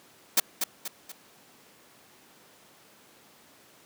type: noise with echo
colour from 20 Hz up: white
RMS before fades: -20 dBFS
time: 0.37-0.4 s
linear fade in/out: 5 ms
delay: 240 ms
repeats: 3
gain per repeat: -7 dB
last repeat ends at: 1.12 s
effects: pink hiss -56 dBFS RMS until 3.85 s + high-pass 200 Hz 12 dB/octave